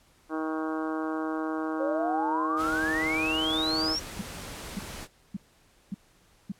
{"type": "harmonic tone", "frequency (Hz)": 158, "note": "D#3", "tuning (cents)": 27, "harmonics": [2, 3, 4, 5, 6, 7, 8, 9, 10], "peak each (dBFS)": [-30, -38, -39, -40, -43, -39, -43, -43, -47], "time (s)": [0.29, 3.97], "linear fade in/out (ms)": 50}
{"type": "exponential sweep", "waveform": "sine", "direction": "up", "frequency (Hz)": [523.3, 5710], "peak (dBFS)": -27, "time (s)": [1.79, 4], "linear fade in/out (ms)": 20}
{"type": "noise", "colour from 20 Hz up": "pink", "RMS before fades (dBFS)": -40, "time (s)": [2.56, 5.08], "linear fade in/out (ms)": 50}
{"type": "tone bursts", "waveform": "sine", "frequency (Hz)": 196, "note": "G3", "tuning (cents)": 0, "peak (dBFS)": -29, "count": 5, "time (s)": [4.19, 6.52], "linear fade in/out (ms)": 5, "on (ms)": 26, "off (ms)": 550}
{"effects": ["pink hiss -62 dBFS RMS until 6.59 s", "low-pass 12000 Hz 12 dB/octave"]}